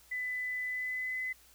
sine tone with pitch glide, 2000 to 2022 Hz, B6 to B6, +21 to +40 cents, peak -33 dBFS, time 0.11-1.33 s, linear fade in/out 10 ms, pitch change +19 cents, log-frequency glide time 0.66-1.2 s, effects added 60 Hz sine -67 dBFS peak until 1.54 s + white hiss -61 dBFS RMS until 1.54 s

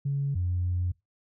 sine tone pair in turn, 140 / 89.32 Hz, C#3 / F2, +18 / +39 cents, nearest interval minor sixth, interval 779 cents, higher first, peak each -24 dBFS, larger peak neither, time 0.05-0.35 / 0.35-0.92 s, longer second, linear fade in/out 10 ms, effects noise-tail reverb RT60 0.2 s tail -23 dB re dry + tanh soft clip ceiling -20 dBFS

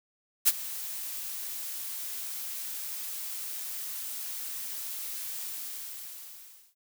blue noise with ADSR envelope, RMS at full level -19 dBFS, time 0.45-6.75 s, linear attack 29 ms, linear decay 34 ms, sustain -18 dB, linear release 1300 ms, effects none

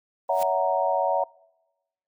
white noise with exponential growth, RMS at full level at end -34 dBFS, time 0.28-0.43 s, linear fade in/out 2 ms, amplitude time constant 32 ms
sine chord, F# dominant seventh, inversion second, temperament equal with one note detuned, 563.4 / 659.3 / 740 / 932.3 Hz, C#5 / E5 / F#5 / A#5, +28 / 0 / 0 / 0 cents, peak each -26 dBFS, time 0.29-1.24 s, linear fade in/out 5 ms
effects noise-tail reverb RT60 1.0 s tail -25 dB re dry

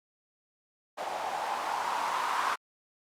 violet noise with low-pass filter sweep, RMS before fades -32 dBFS, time 0.97-2.56 s, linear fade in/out 20 ms, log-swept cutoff 730 to 1100 Hz, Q 4.4, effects Opus 48 kbps

